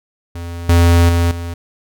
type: tone with level steps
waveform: square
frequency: 85.5 Hz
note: F2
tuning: 36 cents flat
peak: -25 / -8 / -12 / -23 dBFS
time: 0.35-1.54 s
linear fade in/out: 5 ms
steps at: 0.69 / 1.09 / 1.31 s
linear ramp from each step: 2 ms
effects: none